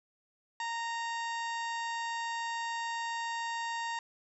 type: harmonic tone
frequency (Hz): 927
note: A#5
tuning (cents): -10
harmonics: 1 / 2 / 3 / 4 / 5 / 6 / 7 / 8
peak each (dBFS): -35 / -39 / -46 / -48 / -50 / -53 / -55 / -51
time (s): 0.6-3.99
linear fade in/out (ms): 2
effects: none